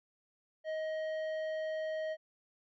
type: tone with tanh clipping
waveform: triangle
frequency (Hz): 629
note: D#5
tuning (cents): +19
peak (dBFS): -36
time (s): 0.64-2.17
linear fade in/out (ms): 50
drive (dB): 14
effects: none